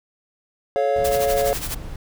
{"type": "chord", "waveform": "triangle", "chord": "A augmented", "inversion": "none", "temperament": "equal with one note detuned", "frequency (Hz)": [433.2, 554.4, 698.5], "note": ["A4", "C#5", "E#5"], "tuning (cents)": [-27, 0, 0], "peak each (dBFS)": [-22, -18, -21], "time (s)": [0.76, 1.53], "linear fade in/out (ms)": 0}
{"type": "noise", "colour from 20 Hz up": "brown", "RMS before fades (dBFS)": -32, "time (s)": [0.96, 1.96], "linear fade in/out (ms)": 2}
{"type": "noise with tremolo", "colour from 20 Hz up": "white", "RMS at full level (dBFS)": -27, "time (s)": [1.04, 1.75], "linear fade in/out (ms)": 10, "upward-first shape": "sine", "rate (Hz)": 12, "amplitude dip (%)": 75}
{"effects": []}